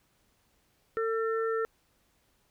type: harmonic tone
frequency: 449.6 Hz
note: A4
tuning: 37 cents sharp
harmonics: 1 / 3 / 4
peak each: -28 / -34 / -40 dBFS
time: 0.97-1.65 s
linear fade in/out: 0 ms
effects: pink hiss -70 dBFS RMS until 2.5 s